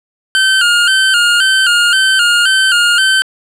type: tone with vibrato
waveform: 25% pulse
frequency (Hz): 1480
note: F#6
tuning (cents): 0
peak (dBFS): -4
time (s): 0.35-3.22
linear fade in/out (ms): 0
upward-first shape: square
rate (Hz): 1.9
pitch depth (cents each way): 72
effects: low-pass 9000 Hz 12 dB/octave